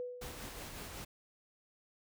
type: tone with exponential decay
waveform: sine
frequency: 493.9 Hz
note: B4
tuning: in tune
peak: -36 dBFS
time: 0-0.69 s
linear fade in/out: 0 ms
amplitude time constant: 150 ms
type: noise with tremolo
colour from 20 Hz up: pink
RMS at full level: -45 dBFS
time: 0.21-1.05 s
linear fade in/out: 10 ms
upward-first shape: sine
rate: 5.4 Hz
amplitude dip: 30%
effects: none